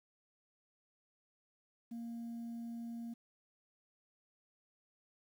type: tone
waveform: sine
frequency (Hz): 232.9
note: A#3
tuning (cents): -1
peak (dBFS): -39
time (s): 1.91-3.14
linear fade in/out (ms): 10
effects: tanh soft clip ceiling -40 dBFS + 11-bit